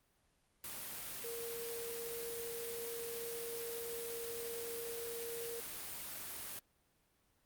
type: tone in noise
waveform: sine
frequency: 466.2 Hz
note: A#4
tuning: in tune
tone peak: -43 dBFS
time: 1.24-5.6 s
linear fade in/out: 2 ms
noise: white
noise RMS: -45 dBFS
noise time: 0.64-6.59 s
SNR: -1 dB
effects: pink hiss -75 dBFS RMS until 7.45 s + Opus 32 kbps